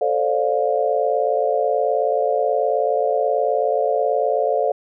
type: chord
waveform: sine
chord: D minor seventh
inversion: second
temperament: just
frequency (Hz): 440.5 / 528.6 / 587.3 / 704.8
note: A4 / C5 / D5 / F5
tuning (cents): +2 / +18 / 0 / +16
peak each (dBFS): -22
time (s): 0.01-4.72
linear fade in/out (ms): 5
effects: none